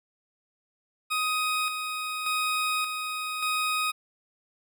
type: tone with tremolo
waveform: 20% pulse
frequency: 1253 Hz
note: D#6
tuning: 12 cents sharp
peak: -20 dBFS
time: 1.1-3.92 s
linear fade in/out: 20 ms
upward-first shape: square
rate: 0.86 Hz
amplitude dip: 45%
effects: none